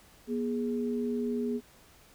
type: tone pair together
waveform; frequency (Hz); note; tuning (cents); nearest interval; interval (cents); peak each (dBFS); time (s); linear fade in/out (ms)
sine; 240.5 / 415.3; B3 / G#4; -46 / 0; major sixth; 946; -30 / -33; 0.27-1.61; 50
effects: pink hiss -58 dBFS RMS until 2.14 s